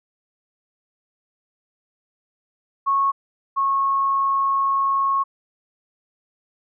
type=tone pair in turn; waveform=sine; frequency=1100 / 1094.7 Hz; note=C#6 / C#6; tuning=-14 / -22 cents; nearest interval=unison; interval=8 cents; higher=first; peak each=-16 / -17 dBFS; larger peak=first; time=2.86-3.12 / 3.56-5.24 s; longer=second; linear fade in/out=20 ms; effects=none